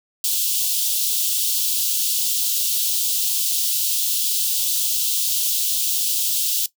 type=high-pass noise; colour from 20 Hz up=white; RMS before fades=-21 dBFS; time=0.24-6.66 s; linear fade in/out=2 ms; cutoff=3000 Hz; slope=48 dB/octave; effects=noise-tail reverb RT60 0.1 s tail -17 dB re dry